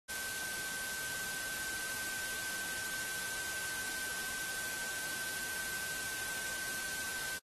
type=tone in noise; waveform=sine; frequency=1544 Hz; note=G6; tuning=27 cents flat; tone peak=-43 dBFS; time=0.08-7.39 s; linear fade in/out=20 ms; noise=white; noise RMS=-41 dBFS; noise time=0.08-7.39 s; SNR=-5 dB; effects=AAC 32 kbps